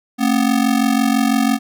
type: ring-modulated tone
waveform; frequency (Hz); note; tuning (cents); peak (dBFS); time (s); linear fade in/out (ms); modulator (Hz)
square; 246.9; B3; 0; -11; 0.18-1.59; 50; 23
effects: none